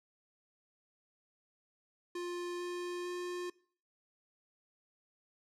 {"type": "tone with pitch steps", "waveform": "square", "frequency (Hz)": [351.7, 353.7, 355.8], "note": ["F4", "F4", "F4"], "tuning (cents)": [12, 22, 32], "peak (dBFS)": -38, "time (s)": [2.15, 3.5], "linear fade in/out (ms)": 5, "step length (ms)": 450, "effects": ["noise-tail reverb RT60 0.5 s tail -22 dB re dry", "low-pass 9000 Hz 12 dB/octave"]}